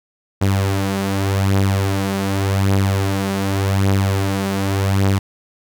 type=beating tone pair; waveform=sawtooth; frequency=97.4 / 98.26 Hz; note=G2 / G2; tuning=-11 / +5 cents; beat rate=0.86 Hz; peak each=-13 / -17 dBFS; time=0.41-5.19 s; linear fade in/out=10 ms; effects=none